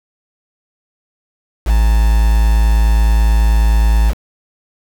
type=tone with quantisation; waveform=triangle; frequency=54.7 Hz; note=A1; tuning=9 cents flat; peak=-6 dBFS; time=1.65-4.14 s; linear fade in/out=50 ms; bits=4; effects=none